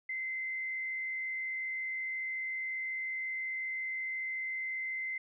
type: tone with frequency modulation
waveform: sine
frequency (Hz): 2066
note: C7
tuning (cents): -22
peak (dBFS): -34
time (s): 0.09-5.18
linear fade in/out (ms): 5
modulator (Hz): 65.5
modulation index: 0.43
effects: none